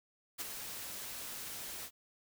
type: noise with ADSR envelope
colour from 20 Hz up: white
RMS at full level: -37 dBFS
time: 0.38-1.91 s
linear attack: 31 ms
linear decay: 14 ms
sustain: -7 dB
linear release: 69 ms
effects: none